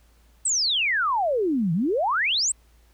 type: exponential two-way sweep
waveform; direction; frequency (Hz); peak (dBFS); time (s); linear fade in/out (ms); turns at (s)
sine; down then up; 8410 to 155.56 to 8410; -20; 0.45-2.52; 5; 1.73
effects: added 57 Hz sine -55 dBFS peak until 2.93 s + pink hiss -63 dBFS RMS until 2.93 s